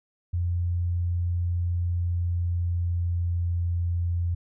sine tone with pitch glide, 87.31 to 86.51 Hz, F2 to F2, 0 to -16 cents, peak -23 dBFS, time 0.33-4.35 s, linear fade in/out 10 ms, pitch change -16 cents, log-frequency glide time 1.77-3.61 s, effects none

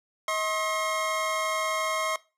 25% pulse tone pair together, 636.3 / 1071 Hz, D#5 / C6, +39 / +40 cents, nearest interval major sixth, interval 901 cents, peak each -26 / -24 dBFS, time 0.28-2.16 s, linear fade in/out 2 ms, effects noise-tail reverb RT60 0.3 s tail -20 dB re dry + low-pass 11000 Hz 12 dB/octave

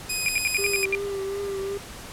10% pulse tone, 2502 Hz, D#7, 9 cents sharp, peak -16 dBFS, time 0.09-0.85 s, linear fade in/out 10 ms
sine tone bursts, 2393 Hz, D7, 32 cents sharp, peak -20 dBFS, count 8, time 0.26-0.95 s, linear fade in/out 0 ms, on 25 ms, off 70 ms
triangle tone with vibrato, 395.4 Hz, G4, 15 cents sharp, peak -25 dBFS, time 0.58-1.78 s, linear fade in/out 10 ms, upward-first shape triangle, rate 2.7 Hz, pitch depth 39 cents each way
effects pink hiss -40 dBFS RMS until 2.12 s + low-pass 12000 Hz 12 dB/octave

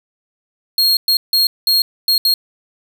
45% pulse tone bursts at uneven times, 4259 Hz, C8, 30 cents sharp, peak -10 dBFS, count 6, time 0.78-0.97 / 1.08-1.17 / 1.33-1.47 / 1.67-1.82 / 2.08-2.18 / 2.25-2.34 s, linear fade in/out 2 ms, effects none

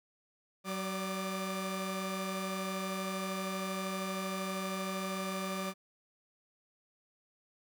sawtooth tone cluster, 189.1 / 580 / 1193 Hz, F#3 / D5 / D6, +38 / -22 / +27 cents, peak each -33 / -38 / -37 dBFS, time 0.64-5.74 s, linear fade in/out 50 ms, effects none

